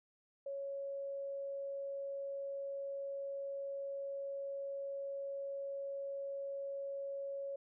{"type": "tone", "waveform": "sine", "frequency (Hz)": 554.4, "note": "C#5", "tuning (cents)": 0, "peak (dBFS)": -39, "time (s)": [0.46, 7.56], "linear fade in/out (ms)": 5, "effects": []}